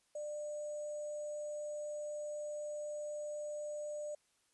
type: tone with sample-and-hold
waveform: sine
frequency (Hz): 596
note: D5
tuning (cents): +25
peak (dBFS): -39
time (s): 0.15-4.15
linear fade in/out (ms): 5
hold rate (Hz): 7350
effects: white hiss -75 dBFS RMS until 4.53 s + resampled to 24000 Hz